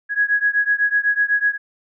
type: beating tone pair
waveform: sine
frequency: 1661.2 / 1669.2 Hz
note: G#6 / G#6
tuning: 0 / +8 cents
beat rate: 8 Hz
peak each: -18 / -19 dBFS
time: 0.09-1.58 s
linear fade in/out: 50 ms
effects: none